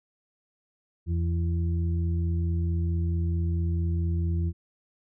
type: harmonic tone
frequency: 84.5 Hz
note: E2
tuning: 43 cents sharp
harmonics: 1 / 2 / 4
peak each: -24 / -32 / -39 dBFS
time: 1.06-4.53 s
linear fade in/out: 50 ms
effects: none

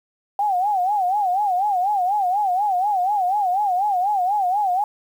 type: tone with vibrato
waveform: sine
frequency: 775 Hz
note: G5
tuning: 20 cents flat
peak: -17 dBFS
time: 0.39-4.84 s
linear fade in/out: 2 ms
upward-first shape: sine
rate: 4.1 Hz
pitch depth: 150 cents each way
effects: 8-bit

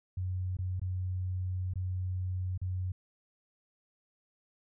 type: tone with dropouts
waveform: sine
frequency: 92 Hz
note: F#2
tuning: 9 cents flat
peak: -31 dBFS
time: 0.17-2.92 s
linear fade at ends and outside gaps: 5 ms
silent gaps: 0.569-0.587 / 0.797-0.815 / 1.737-1.756 / 2.577-2.615 s
effects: none

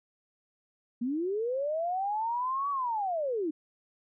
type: linear two-way sweep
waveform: sine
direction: up then down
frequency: 227.4 to 1148 to 291.1 Hz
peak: -28 dBFS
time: 1.01-3.51 s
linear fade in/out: 10 ms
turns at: 2.7 s
effects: none

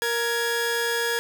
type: tone pair together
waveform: sawtooth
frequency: 467.9 / 1672 Hz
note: A#4 / G#6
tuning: +6 / +11 cents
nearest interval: octave + minor seventh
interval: 2205 cents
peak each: -22 dBFS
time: 0.02-1.19 s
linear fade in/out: 0 ms
effects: none

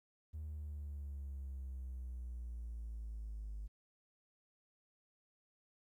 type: exponential sweep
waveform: triangle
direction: down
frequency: 77.78 to 50.8 Hz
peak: -39 dBFS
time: 0.33-3.68 s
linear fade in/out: 20 ms
effects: tanh soft clip ceiling -38 dBFS + 13-bit

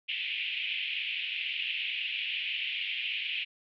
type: band-pass noise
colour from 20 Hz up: pink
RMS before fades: -34 dBFS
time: 0.08-3.45 s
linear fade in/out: 20 ms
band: 2400 to 3100 Hz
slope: 48 dB/octave
effects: none

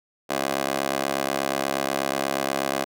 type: tone with high-pass filter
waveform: 15% pulse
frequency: 68.3 Hz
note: C#2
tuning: 25 cents flat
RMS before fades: -26 dBFS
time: 0.29-2.85 s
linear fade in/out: 20 ms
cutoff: 470 Hz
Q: 1.4
effects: none

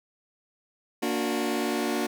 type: chord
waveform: sawtooth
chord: Bb augmented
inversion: none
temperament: just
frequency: 233.1 / 291.4 / 364.2 Hz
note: Bb3 / D4 / F#4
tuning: 0 / -13 / -27 cents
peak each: -26 dBFS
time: 1.02-2.07 s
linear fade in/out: 10 ms
effects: none

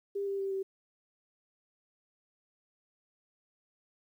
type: tone with pitch steps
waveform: sine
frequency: 399.4 / 394.8 / 390.3 / 385.8 Hz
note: G4 / G4 / G4 / G4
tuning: +32 / +12 / -8 / -28 cents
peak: -31 dBFS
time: 0.15-0.63 s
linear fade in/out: 10 ms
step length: 120 ms
effects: 11-bit

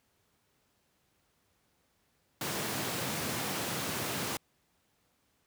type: high-pass noise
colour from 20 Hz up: pink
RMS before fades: -35 dBFS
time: 2.41-4.37 s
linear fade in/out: 2 ms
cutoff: 110 Hz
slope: 24 dB/octave
effects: pink hiss -73 dBFS RMS until 5.46 s + high-pass 60 Hz 12 dB/octave

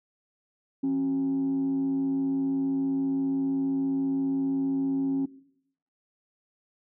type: tone with frequency modulation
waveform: sine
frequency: 271.5 Hz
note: C#4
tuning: 36 cents flat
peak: -22 dBFS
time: 0.83-5.26 s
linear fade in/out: 10 ms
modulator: 106 Hz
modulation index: 0.25
effects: noise-tail reverb RT60 0.7 s tail -19 dB re dry + tanh soft clip ceiling -21 dBFS

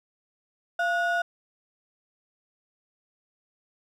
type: ring-modulated tone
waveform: triangle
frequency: 1074 Hz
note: C6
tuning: 45 cents sharp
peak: -18 dBFS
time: 0.79-1.22 s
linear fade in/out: 5 ms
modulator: 384 Hz
effects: none

